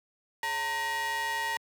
45% pulse ring-modulated tone, 490.2 Hz, B4, 13 cents flat, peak -26 dBFS, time 0.43-1.57 s, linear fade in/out 2 ms, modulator 1400 Hz, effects high-pass 200 Hz 12 dB/octave

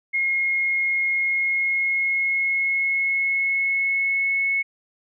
sine tone with pitch glide, 2152 to 2196 Hz, C7 to C#7, +48 to -17 cents, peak -19 dBFS, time 0.13-4.63 s, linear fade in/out 20 ms, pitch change +35 cents, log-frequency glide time 1.12-4.46 s, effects none

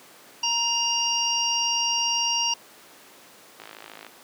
harmonic tone, 938 Hz, A#5, 11 cents sharp, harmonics 1 / 3 / 5 / 6, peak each -29 / -25 / -31 / -26 dBFS, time 0.43-2.54 s, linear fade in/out 5 ms
click train, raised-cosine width 0.3 ms, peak -24 dBFS, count 26, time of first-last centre 3.6-4.066 s, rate 53.6 Hz
effects pink hiss -49 dBFS RMS until 4.23 s + high-pass 300 Hz 12 dB/octave

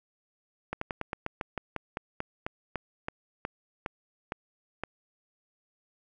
slowing click train, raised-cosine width 0.5 ms, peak -17 dBFS, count 18, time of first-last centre 0.73-4.836 s, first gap 84 ms, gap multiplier 1.12, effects none

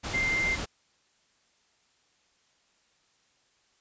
sine tone in noise, 2093 Hz, C7, in tune, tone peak -25 dBFS, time 0.13-0.56 s, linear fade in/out 20 ms, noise pink, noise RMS -34 dBFS, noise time 0.03-0.66 s, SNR +6 dB, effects white hiss -68 dBFS RMS until 3.8 s + resampled to 16000 Hz

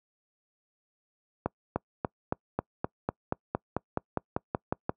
accelerating click train, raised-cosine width 1 ms, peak -13 dBFS, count 16, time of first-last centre 1.46-4.894 s, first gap 300 ms, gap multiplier 0.96, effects noise-tail reverb RT60 0.1 s tail -26 dB re dry + high-pass 80 Hz 12 dB/octave

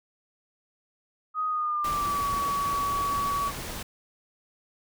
sine tone with pitch glide, 1250 to 1133.1 Hz, D#6 to C#6, +8 to +38 cents, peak -25 dBFS, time 1.34-3.52 s, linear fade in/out 50 ms, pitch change -170 cents, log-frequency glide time 1.47-2.26 s
pink noise, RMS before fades -36 dBFS, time 1.84-3.83 s, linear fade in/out 5 ms
effects none

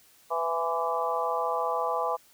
harmonic tone with a mistuned harmonic, 166.1 Hz, E3, 13 cents sharp, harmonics 3 / 4 / 5 / 6 / 7, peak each -32 / -32 / -32 / -32 / -32 dBFS, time 0.3-2.17 s, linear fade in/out 20 ms, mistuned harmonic 6, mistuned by +24 cents, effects white hiss -59 dBFS RMS until 2.33 s

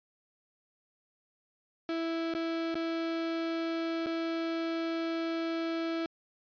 35% pulse tone with dropouts, 329.6 Hz, E4, in tune, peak -29 dBFS, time 1.89-6.06 s, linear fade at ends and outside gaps 1 ms, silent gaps 2.339-2.349 / 2.744-2.754 / 4.061-4.067 s, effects resampled to 11025 Hz

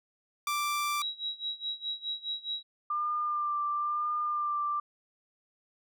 sawtooth tone, 1175 Hz, D6, 1 cent sharp, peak -25 dBFS, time 0.47-1.02 s, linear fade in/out 2 ms
sine tone with tremolo, 3863 Hz, B7, 39 cents flat, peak -30 dBFS, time 1.01-2.63 s, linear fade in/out 10 ms, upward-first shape sine, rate 4.8 Hz, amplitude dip 90%
sine tone with vibrato, 1193 Hz, D6, 27 cents sharp, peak -28 dBFS, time 2.9-4.8 s, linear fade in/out 5 ms, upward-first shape sine, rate 1 Hz, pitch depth 22 cents each way
effects none

